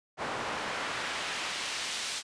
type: noise with band-pass filter sweep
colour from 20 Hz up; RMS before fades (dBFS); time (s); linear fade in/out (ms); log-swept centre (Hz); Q
pink; -35; 0.17-2.23; 50; 880 to 5000; 0.73
effects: resampled to 22050 Hz